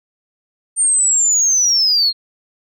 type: linear sweep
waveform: sine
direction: down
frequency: 8870 to 4186 Hz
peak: -10 dBFS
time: 0.76-2.13 s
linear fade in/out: 50 ms
effects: tanh soft clip ceiling -7 dBFS